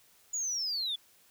sine linear sweep, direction down, 6940 to 3384 Hz, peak -29 dBFS, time 0.33-0.96 s, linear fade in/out 10 ms, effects tanh soft clip ceiling -28 dBFS + white hiss -63 dBFS RMS until 1.3 s

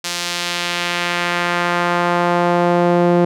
sawtooth tone with band-pass filter sweep, 174.61 Hz, F3, in tune, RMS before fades -17 dBFS, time 0.04-3.25 s, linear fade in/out 5 ms, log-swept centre 5400 to 420 Hz, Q 0.98, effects none

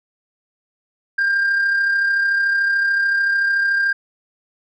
sine tone with amplitude modulation, 1597 Hz, G6, 32 cents sharp, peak -11 dBFS, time 1.18-3.93 s, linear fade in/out 10 ms, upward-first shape sine, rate 33.6 Hz, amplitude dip 40%, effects tanh soft clip ceiling -13 dBFS

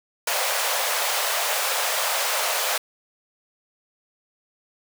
pink high-pass noise, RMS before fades -24 dBFS, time 0.27-2.78 s, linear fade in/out 5 ms, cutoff 510 Hz, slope 48 dB/octave, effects none

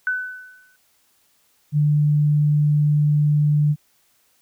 sine tone with exponential decay, 1503 Hz, F#6, 27 cents sharp, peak -17 dBFS, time 0.07-0.76 s, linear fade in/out 1 ms, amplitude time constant 150 ms
sine tone, 148.5 Hz, D3, 20 cents sharp, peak -14 dBFS, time 1.72-3.76 s, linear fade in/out 50 ms
effects white hiss -62 dBFS RMS until 4.41 s

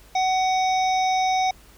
harmonic tone with a mistuned harmonic, 750 Hz, F#5, 23 cents sharp, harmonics 1 / 3 / 5 / 7 / 8, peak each -19 / -29 / -33 / -36 / -37 dBFS, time 0.15-1.51 s, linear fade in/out 5 ms, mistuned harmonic 7, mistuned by +18 cents, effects added 50 Hz sine -52 dBFS peak until 1.77 s + pink hiss -52 dBFS RMS until 1.77 s

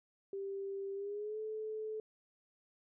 sine tone with pitch glide, 393.1 to 433.7 Hz, G4 to A4, +5 to -25 cents, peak -38 dBFS, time 0.33-2 s, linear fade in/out 2 ms, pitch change +170 cents, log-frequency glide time 0.94-1.39 s, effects none

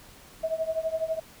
sine tone with tremolo, 644 Hz, E5, 41 cents flat, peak -22 dBFS, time 0.43-1.2 s, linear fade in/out 10 ms, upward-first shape triangle, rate 12 Hz, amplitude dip 95%, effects pink hiss -51 dBFS RMS until 1.4 s

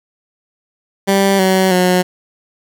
15% pulse tone with pitch steps, 196 / 188.67 / 181.61 Hz, G3 / F#3 / F#3, 0 / +34 / -32 cents, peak -4 dBFS, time 1.07-2.03 s, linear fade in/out 20 ms, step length 320 ms, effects none

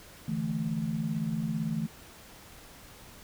sine chord, D suspended second, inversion none, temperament equal, 146.83 / 164.81 / 220 Hz, D3 / E3 / A3, 0 / 0 / 0 cents, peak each -36 / -32 / -32 dBFS, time 0.28-1.87 s, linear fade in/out 5 ms, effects pink hiss -51 dBFS RMS until 3.23 s

